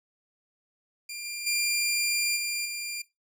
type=tone with level steps; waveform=15% pulse; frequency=2391 Hz; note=D7; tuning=30 cents sharp; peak=-29 / -27 / -18 / -22 / -26 dBFS; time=1.09-3.02 s; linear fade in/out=5 ms; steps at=1.24 / 1.46 / 2.36 / 2.65 s; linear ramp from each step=10 ms; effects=noise-tail reverb RT60 0.2 s tail -18 dB re dry